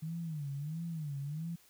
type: tone with vibrato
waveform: sine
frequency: 153.2 Hz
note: D#3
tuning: 27 cents flat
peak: -36 dBFS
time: 0.02-1.56 s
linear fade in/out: 10 ms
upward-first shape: sine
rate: 1.5 Hz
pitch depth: 170 cents each way
effects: white hiss -64 dBFS RMS until 1.69 s